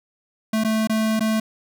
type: tone with dropouts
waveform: square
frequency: 219.4 Hz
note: A3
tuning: 5 cents flat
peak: -19 dBFS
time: 0.53-1.4 s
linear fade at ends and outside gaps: 5 ms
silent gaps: 0.638-0.646 / 0.873-0.895 / 1.195-1.206 s
effects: none